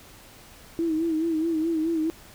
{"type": "tone with vibrato", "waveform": "sine", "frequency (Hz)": 323.6, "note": "E4", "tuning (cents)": -32, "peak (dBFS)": -22, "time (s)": [0.79, 2.1], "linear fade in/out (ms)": 0, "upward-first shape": "sine", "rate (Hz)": 4.7, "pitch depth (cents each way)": 68, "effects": ["pink hiss -49 dBFS RMS until 2.34 s"]}